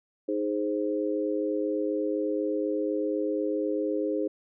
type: chord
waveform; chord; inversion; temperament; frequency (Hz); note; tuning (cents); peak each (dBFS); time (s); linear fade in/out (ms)
sine; Ab major; second; equal; 311.1 / 415.3 / 523.3; Eb4 / Ab4 / C5; 0 / 0 / 0; -29 / -30 / -31; 0.28-4.28; 10
effects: none